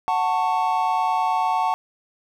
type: chord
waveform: triangle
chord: F# minor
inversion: none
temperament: equal with one note detuned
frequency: 740 / 889.2 / 1108.7 Hz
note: F#5 / A5 / C#6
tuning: 0 / +18 / 0 cents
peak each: -21 / -20 / -24 dBFS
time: 0.08-1.74 s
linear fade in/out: 0 ms
effects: none